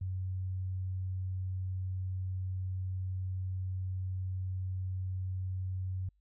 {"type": "tone", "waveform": "sine", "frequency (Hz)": 93.2, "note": "F#2", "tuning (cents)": 13, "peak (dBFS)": -33, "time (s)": [0.01, 6.09], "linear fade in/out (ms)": 5, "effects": ["added 50 Hz sine -68 dBFS peak until 6.2 s"]}